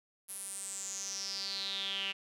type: tone with band-pass filter sweep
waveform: sawtooth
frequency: 195.5 Hz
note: G3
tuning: 4 cents flat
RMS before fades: -39 dBFS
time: 0.28-2.13 s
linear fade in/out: 20 ms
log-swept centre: 11000 to 2800 Hz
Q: 7.8
effects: none